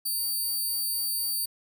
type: tone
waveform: 5% pulse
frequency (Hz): 4612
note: D8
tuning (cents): -32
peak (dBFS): -20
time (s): 0.05-1.46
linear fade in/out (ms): 10
effects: none